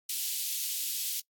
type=high-pass noise; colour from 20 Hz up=white; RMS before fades=-33 dBFS; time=0.09-1.2 s; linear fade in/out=5 ms; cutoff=2900 Hz; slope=24 dB/octave; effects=noise-tail reverb RT60 0.1 s tail -21 dB re dry + AAC 64 kbps